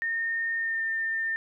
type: tone with pitch glide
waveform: sine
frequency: 1830 to 1803.8 Hz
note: A#6 to A6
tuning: -32 to +43 cents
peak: -26 dBFS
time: 0.02-1.36 s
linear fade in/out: 0 ms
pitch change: -25 cents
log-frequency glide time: 0.57-0.84 s
effects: none